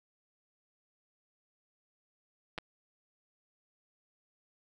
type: clicks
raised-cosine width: 0.3 ms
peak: -22 dBFS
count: 2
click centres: 2.579 / 2.585 s
effects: none